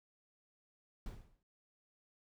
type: noise with exponential decay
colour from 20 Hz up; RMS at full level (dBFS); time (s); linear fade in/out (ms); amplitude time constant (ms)
brown; -41; 1.06-1.43; 2; 79
effects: none